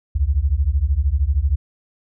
sine beating tone pair, 64 / 77 Hz, C2 / D#2, -38 / -17 cents, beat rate 13 Hz, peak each -18 dBFS, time 0.15-1.56 s, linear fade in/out 10 ms, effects none

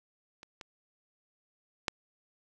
clicks, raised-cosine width 0.2 ms, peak -30 / -26 / -11 dBFS, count 3, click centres 0.431 / 0.612 / 1.882 s, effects none

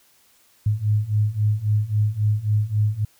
sine beating tone pair, 103.83 / 107.53 Hz, G#2 / A2, 0 / -39 cents, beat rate 3.7 Hz, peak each -22 / -20 dBFS, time 0.66-3.05 s, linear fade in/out 5 ms, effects white hiss -58 dBFS RMS until 3.19 s

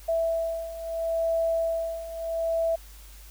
sine beating tone pair, 659.3 / 660.05 Hz, E5 / E5, 0 / +2 cents, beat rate 0.75 Hz, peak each -30 / -26 dBFS, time 0.08-2.76 s, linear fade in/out 10 ms, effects added 50 Hz sine -45 dBFS peak until 3.3 s + white hiss -52 dBFS RMS until 3.3 s

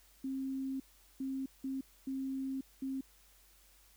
sine tone bursts at uneven times, 267.1 Hz, C4, 36 cents sharp, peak -35 dBFS, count 5, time 0.24-0.8 / 1.2-1.46 / 1.64-1.81 / 2.07-2.61 / 2.82-3.01 s, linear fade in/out 5 ms, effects added 48 Hz sine -66 dBFS peak until 3.96 s + white hiss -65 dBFS RMS until 3.96 s

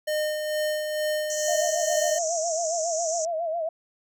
square tone with tremolo, 610 Hz, D#5, 34 cents flat, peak -24 dBFS, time 0.07-2.19 s, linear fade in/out 10 ms, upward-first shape sine, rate 2.2 Hz, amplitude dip 40%
pink band-pass noise, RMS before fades -32 dBFS, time 1.3-3.25 s, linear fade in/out 0 ms, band 5700 to 7500 Hz, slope 96 dB/octave
sine tone with vibrato, 659.3 Hz, E5, in tune, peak -25 dBFS, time 1.48-3.69 s, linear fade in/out 5 ms, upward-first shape sine, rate 7.3 Hz, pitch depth 92 cents each way
effects none

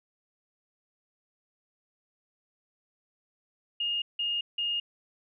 sine tone bursts, 2842 Hz, F7, 30 cents sharp, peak -27 dBFS, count 3, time 3.8-4.8 s, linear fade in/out 5 ms, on 220 ms, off 170 ms, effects none

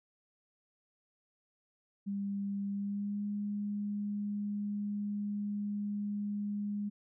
sine tone with pitch glide, 199.7 to 205.4 Hz, G3 to G#3, +32 to -19 cents, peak -33 dBFS, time 2.06-6.9 s, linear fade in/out 20 ms, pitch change +49 cents, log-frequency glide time 2.71-3.25 s, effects none

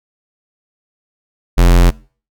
square tone, 43.65 Hz, F1, in tune, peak -6 dBFS, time 1.57-1.91 s, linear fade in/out 20 ms, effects noise-tail reverb RT60 0.4 s tail -23 dB re dry

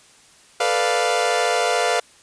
sawtooth chord, B half-diminished seventh, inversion third, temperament equal, 440 / 493.9 / 587.3 / 698.5 Hz, A4 / B4 / D5 / F5, 0 / 0 / 0 / 0 cents, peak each -22 / -19 / -22 / -17 dBFS, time 0.6-2 s, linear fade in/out 5 ms, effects white hiss -51 dBFS RMS until 2.22 s + resampled to 22050 Hz

